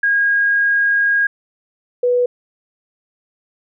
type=tone pair in turn; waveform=sine; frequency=1633 / 491.3 Hz; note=G#6 / B4; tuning=-30 / -9 cents; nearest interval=octave + major sixth; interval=2079 cents; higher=first; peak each=-12 dBFS; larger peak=neither; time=0.03-1.27 / 2.03-2.26 s; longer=first; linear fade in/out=5 ms; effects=none